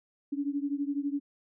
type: beating tone pair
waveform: sine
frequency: 280 / 292 Hz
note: C#4 / D4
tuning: +18 / -10 cents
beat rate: 12 Hz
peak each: -31 / -33 dBFS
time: 0.32-1.2 s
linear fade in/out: 10 ms
effects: none